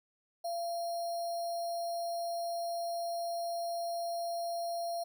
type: tone with sample-and-hold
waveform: sine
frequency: 684 Hz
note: F5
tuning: 36 cents flat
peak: -33 dBFS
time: 0.44-5.04 s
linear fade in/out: 10 ms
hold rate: 4900 Hz
effects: none